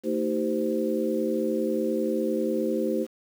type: tone cluster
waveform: sine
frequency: 224.8 / 317.5 / 387.5 / 516 Hz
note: A3 / D#4 / G4 / C5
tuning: +37 / +35 / -20 / -24 cents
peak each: -29 dBFS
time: 0.03-3.07 s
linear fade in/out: 50 ms
effects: 8-bit